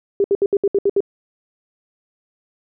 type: tone bursts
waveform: sine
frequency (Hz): 399.5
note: G4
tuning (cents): +33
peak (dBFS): -12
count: 8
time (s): 0.2-1.005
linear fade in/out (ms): 2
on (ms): 42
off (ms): 67
effects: none